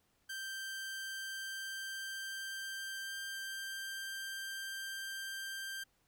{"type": "tone with pitch glide", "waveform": "sawtooth", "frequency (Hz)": [1568, 1577.1], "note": ["G6", "G6"], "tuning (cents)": [0, 10], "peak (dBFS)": -37, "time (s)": [0.29, 5.84], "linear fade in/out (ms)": 10, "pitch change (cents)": 10, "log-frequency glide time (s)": [1.01, 3.87], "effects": ["pink hiss -75 dBFS RMS until 6.07 s"]}